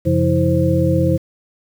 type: tone cluster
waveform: sine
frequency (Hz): 91.4 / 135.3 / 171.6 / 325.4 / 524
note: F#2 / C#3 / F3 / E4 / C5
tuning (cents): -21 / -42 / -30 / -22 / +2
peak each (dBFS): -19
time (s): 0.05-1.18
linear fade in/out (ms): 20
effects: 7-bit